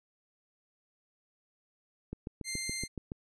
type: click train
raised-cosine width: 3 ms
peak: -25 dBFS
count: 8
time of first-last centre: 2.13-3.119 s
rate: 7.08 Hz
type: tone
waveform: 10% pulse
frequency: 2093 Hz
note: C7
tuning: in tune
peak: -25 dBFS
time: 2.44-2.88 s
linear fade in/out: 50 ms
effects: resampled to 22050 Hz